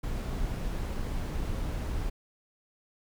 brown noise, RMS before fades -32 dBFS, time 0.03-2.1 s, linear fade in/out 10 ms, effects none

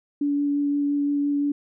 sine tone with vibrato, 286.9 Hz, D4, 40 cents flat, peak -20 dBFS, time 0.21-1.52 s, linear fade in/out 5 ms, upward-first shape sine, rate 5.8 Hz, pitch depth 8 cents each way, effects none

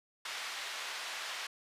white band-pass noise, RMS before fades -41 dBFS, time 0.25-1.47 s, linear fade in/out 5 ms, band 860 to 3700 Hz, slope 12 dB/octave, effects resampled to 32000 Hz

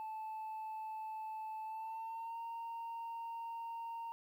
sine tone with pitch glide, 874 to 922.2 Hz, A5 to A#5, -12 to -19 cents, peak -39 dBFS, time 0-4.12 s, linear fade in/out 0 ms, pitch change +93 cents, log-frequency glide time 1.64-2.38 s, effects tanh soft clip ceiling -40 dBFS + 12-bit

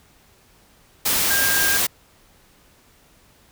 sine tone in noise, 1605 Hz, G6, 40 cents sharp, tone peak -21 dBFS, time 1.3-1.78 s, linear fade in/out 10 ms, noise white, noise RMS -20 dBFS, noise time 1.05-1.87 s, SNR -4 dB, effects pink hiss -55 dBFS RMS until 3.51 s

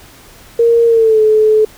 sine tone with pitch glide, 465.5 to 431.8 Hz, A#4 to A4, -2 to -33 cents, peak -6 dBFS, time 0.59-1.65 s, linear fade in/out 5 ms, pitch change -131 cents, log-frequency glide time 0.86-1.21 s, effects pink hiss -40 dBFS RMS until 1.77 s

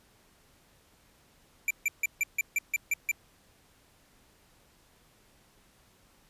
square tone bursts, 2349 Hz, D7, in tune, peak -25 dBFS, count 9, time 1.68-3.114 s, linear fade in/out 2 ms, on 26 ms, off 150 ms, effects pink hiss -63 dBFS RMS until 6.29 s + resampled to 32000 Hz

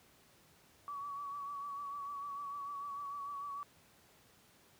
sine tone with vibrato, 1136 Hz, C#6, 42 cents sharp, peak -40 dBFS, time 0.88-3.63 s, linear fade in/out 0 ms, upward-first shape triangle, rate 6.7 Hz, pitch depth 44 cents each way, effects pink hiss -65 dBFS RMS until 4.79 s + high-pass 80 Hz 12 dB/octave

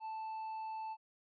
triangle tone, 880 Hz, A5, in tune, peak -38 dBFS, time 0-0.97 s, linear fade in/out 50 ms, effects resampled to 11025 Hz

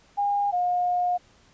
sine tone pair in turn, 811 / 714.8 Hz, G#5 / F5, -41 / +40 cents, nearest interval major second, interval 219 cents, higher first, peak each -21 dBFS, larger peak neither, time 0.17-0.52 / 0.52-1.18 s, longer second, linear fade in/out 20 ms, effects pink hiss -58 dBFS RMS until 1.53 s + resampled to 16000 Hz

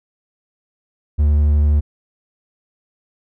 triangle tone, 74 Hz, D2, 14 cents sharp, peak -9 dBFS, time 1.18-1.81 s, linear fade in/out 20 ms, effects none

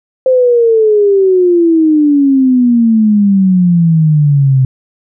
sine exponential sweep, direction down, 523.3 to 129.3 Hz, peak -5 dBFS, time 0.26-4.65 s, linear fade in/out 2 ms, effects none

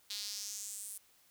sawtooth tone with high-pass filter sweep, 205.5 Hz, G#3, 18 cents flat, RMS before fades -43 dBFS, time 0.1-0.98 s, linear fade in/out 5 ms, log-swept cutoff 4000 to 10000 Hz, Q 3.1, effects white hiss -67 dBFS RMS until 1.3 s

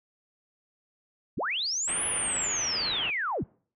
sine linear two-way sweep, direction up then down, 46.01 to 10250 to 46.01 Hz, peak -27 dBFS, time 1.37-3.44 s, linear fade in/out 10 ms, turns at 2.04 s
white low-pass noise, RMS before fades -37 dBFS, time 1.87-3.11 s, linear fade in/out 20 ms, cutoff 3300 Hz, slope 96 dB/octave
effects noise-tail reverb RT60 0.5 s tail -26 dB re dry

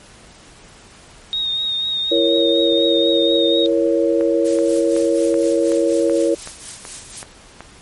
sine tone with vibrato, 3720 Hz, A#7, 4 cents flat, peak -18 dBFS, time 1.33-3.66 s, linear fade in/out 0 ms, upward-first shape triangle, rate 4.1 Hz, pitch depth 33 cents each way
sine chord, A# diminished, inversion second, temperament equal with one note detuned, 333.5 / 466.2 / 554.4 Hz, E4 / A#4 / C#5, +20 / 0 / 0 cents, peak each -17 / -18 / -18 dBFS, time 2.11-6.35 s, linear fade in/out 10 ms
click train, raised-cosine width 0.5 ms, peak -17 dBFS, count 10, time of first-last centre 4.21-7.606 s, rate 2.65 Hz
blue noise with tremolo, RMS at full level -29 dBFS, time 4.44-7.24 s, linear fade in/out 20 ms, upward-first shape sine, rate 4.1 Hz, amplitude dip 60%
effects pink hiss -44 dBFS RMS until 7.81 s + MP3 48 kbps

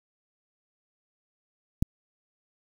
click, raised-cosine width 5 ms, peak -10 dBFS, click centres 1.825 s, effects 7-bit

